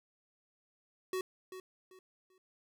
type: tone with echo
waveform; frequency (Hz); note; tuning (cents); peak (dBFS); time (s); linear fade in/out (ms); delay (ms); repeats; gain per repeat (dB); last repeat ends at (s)
square; 373; F#4; +14; -34; 1.13-1.21; 2; 390; 3; -11; 2.38
effects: none